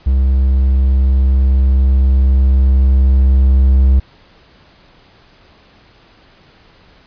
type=tone with level ramp; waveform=triangle; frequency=66 Hz; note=C2; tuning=16 cents sharp; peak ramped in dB=-7 to -4 dBFS; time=0.06-4 s; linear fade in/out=10 ms; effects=pink hiss -47 dBFS RMS until 7.06 s + resampled to 11025 Hz